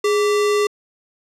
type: tone with sample-and-hold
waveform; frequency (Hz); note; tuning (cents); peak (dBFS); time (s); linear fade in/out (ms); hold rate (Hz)
sine; 415.3; G#4; 0; -14; 0.04-0.67; 5; 1575
effects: low-pass 9000 Hz 12 dB/octave